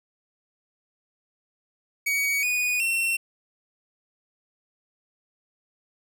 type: tone with pitch steps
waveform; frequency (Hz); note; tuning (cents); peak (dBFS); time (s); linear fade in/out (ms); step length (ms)
45% pulse; 2253 / 2471 / 2710; C#7 / D#7 / E7; +28 / -13 / +47; -22; 2.06-3.17; 10; 370
effects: none